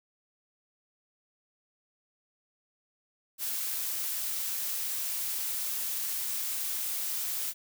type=noise; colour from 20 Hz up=blue; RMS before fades=-33 dBFS; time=3.38-7.54 s; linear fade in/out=50 ms; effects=none